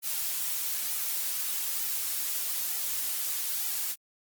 blue noise with flanger, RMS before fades -31 dBFS, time 0.02-3.96 s, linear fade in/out 50 ms, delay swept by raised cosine 1.8 to 6.9 ms, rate 1.1 Hz, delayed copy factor -0.6, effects Opus 48 kbps

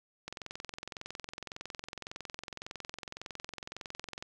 click train, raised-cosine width 0.2 ms, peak -23 dBFS, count 87, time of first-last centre 0.28-4.225 s, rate 21.8 Hz, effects none

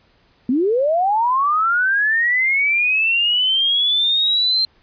sine linear sweep, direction up, 233.1 to 4164 Hz, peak -14 dBFS, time 0.49-4.65 s, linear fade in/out 2 ms, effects pink hiss -57 dBFS RMS until 4.82 s + resampled to 11025 Hz

